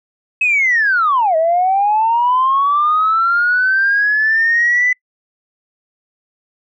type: linear two-way sweep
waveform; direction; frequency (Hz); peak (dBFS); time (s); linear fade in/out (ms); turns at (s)
sine; down then up; 2587 to 629 to 2008; -10; 0.41-4.93; 5; 1.36
effects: noise-tail reverb RT60 0.1 s tail -26 dB re dry + tanh soft clip ceiling -6 dBFS